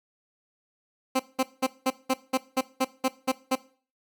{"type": "tone bursts", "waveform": "15% pulse", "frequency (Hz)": 261.6, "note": "C4", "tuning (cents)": 0, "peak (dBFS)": -15, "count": 11, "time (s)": [1.15, 3.556], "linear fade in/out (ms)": 10, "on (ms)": 46, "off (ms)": 190, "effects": ["noise-tail reverb RT60 0.4 s tail -18 dB re dry"]}